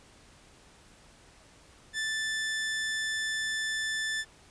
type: tone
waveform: sawtooth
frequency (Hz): 1760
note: A6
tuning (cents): 0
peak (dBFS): -26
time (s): 1.93-4.25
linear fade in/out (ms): 50
effects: pink hiss -57 dBFS RMS until 4.5 s + resampled to 22050 Hz